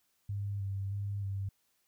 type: tone with vibrato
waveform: sine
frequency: 99.4 Hz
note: G2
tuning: 25 cents sharp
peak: -33 dBFS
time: 0.29-1.49 s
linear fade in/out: 5 ms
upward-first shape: square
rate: 1.6 Hz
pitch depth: 24 cents each way
effects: white hiss -75 dBFS RMS until 1.87 s